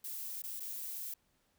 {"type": "noise with dropouts", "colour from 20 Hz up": "violet", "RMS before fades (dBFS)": -42, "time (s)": [0.04, 1.14], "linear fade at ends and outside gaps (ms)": 5, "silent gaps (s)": [[0.421, 0.437], [0.598, 0.603]], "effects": ["pink hiss -75 dBFS RMS until 1.58 s"]}